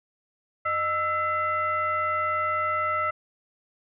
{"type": "tone with frequency modulation", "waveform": "sine", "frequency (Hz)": 1322, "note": "E6", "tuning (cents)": 5, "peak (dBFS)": -23, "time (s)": [0.65, 3.11], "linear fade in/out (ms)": 10, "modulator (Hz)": 709, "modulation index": 0.78, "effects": []}